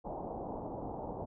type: low-pass noise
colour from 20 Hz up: white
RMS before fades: -41 dBFS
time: 0.04-1.26 s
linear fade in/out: 20 ms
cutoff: 890 Hz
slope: 48 dB/octave
effects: none